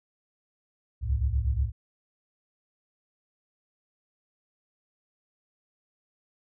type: tone cluster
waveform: sine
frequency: 64.8 / 73.1 / 107.2 Hz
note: C2 / D2 / A2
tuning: -16 / -7 / -45 cents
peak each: -26 / -28 / -31 dBFS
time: 1.01-1.72 s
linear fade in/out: 50 ms
effects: none